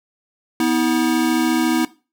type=tone pair together; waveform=square; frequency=246.9 / 321 Hz; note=B3 / E4; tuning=0 / -46 cents; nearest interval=perfect fourth; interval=454 cents; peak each=-20 / -18 dBFS; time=0.6-1.85 s; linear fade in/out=2 ms; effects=noise-tail reverb RT60 0.3 s tail -17 dB re dry